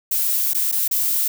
violet noise with dropouts, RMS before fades -20 dBFS, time 0.11-1.28 s, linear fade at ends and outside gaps 5 ms, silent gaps 0.535-0.546 / 0.716-0.723 / 0.879-0.911 s, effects none

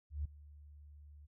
sine tone with ADSR envelope, 73.42 Hz, D2, in tune, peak -33 dBFS, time 0.1-1.27 s, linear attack 150 ms, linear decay 5 ms, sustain -20 dB, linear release 22 ms, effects none

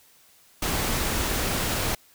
pink noise, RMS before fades -26 dBFS, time 0.62-1.95 s, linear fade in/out 5 ms, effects white hiss -57 dBFS RMS until 2.14 s

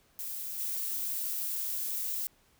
violet noise with level steps, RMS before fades -38 / -34 dBFS, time 0.19-2.27 s, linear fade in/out 0 ms, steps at 0.58 s, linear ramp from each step 20 ms, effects pink hiss -66 dBFS RMS until 2.59 s

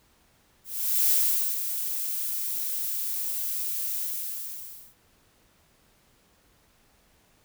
violet noise with ADSR envelope, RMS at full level -21 dBFS, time 0.64-4.95 s, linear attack 450 ms, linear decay 470 ms, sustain -9 dB, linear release 990 ms, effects pink hiss -63 dBFS RMS until 7.44 s

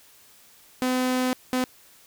sawtooth tone bursts at uneven times, 254.3 Hz, C4, 49 cents flat, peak -18 dBFS, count 2, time 0.82-1.33 / 1.53-1.64 s, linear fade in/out 0 ms, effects white hiss -54 dBFS RMS until 2.06 s

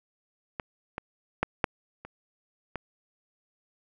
clicks, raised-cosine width 0.5 ms, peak -17 / -18 / -9 / -7 / -26 / -18 dBFS, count 6, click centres 0.598 / 0.981 / 1.43 / 1.642 / 2.05 / 2.757 s, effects none

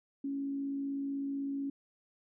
sine tone with frequency modulation, 277.2 Hz, C#4, in tune, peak -33 dBFS, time 0.24-1.7 s, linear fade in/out 5 ms, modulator 55.9 Hz, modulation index 0.2, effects none

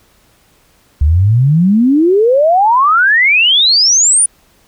sine exponential sweep, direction up, 69.3 to 9800 Hz, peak -6 dBFS, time 1.01-4.26 s, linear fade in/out 5 ms, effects pink hiss -51 dBFS RMS until 4.67 s

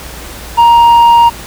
sine tone with tanh clipping, 938 Hz, A#5, 11 cents sharp, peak -3 dBFS, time 0.57-1.3 s, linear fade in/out 20 ms, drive 4 dB, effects added 60 Hz sine -31 dBFS peak until 1.46 s + pink hiss -28 dBFS RMS until 1.46 s

